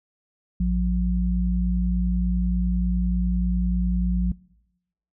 sine tone pair together, 56.65 / 180 Hz, A#1 / F#3, -49 / -47 cents, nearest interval octave + minor sixth, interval 2002 cents, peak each -22 dBFS, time 0.6-4.32 s, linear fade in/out 5 ms, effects noise-tail reverb RT60 0.9 s tail -23 dB re dry

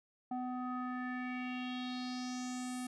square tone with low-pass filter sweep, 251 Hz, B3, 28 cents sharp, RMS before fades -40 dBFS, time 0.31-2.87 s, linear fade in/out 5 ms, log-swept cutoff 830 to 10000 Hz, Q 3.9, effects none

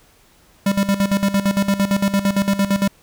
square tone with tremolo, 198.1 Hz, G3, 18 cents sharp, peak -14 dBFS, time 0.66-2.88 s, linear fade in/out 5 ms, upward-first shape square, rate 8.8 Hz, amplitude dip 75%, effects pink hiss -53 dBFS RMS until 3.02 s

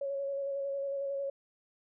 sine tone with vibrato, 554.4 Hz, C#5, in tune, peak -32 dBFS, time 0.01-1.3 s, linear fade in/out 5 ms, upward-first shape square, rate 11 Hz, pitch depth 16 cents each way, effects none

